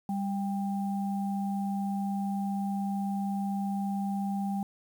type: tone pair together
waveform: sine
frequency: 198.25 / 793 Hz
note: G3 / G5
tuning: +20 / +20 cents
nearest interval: 2 octaves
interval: 2400 cents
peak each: -29 / -36 dBFS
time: 0.09-4.63 s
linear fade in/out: 2 ms
effects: 9-bit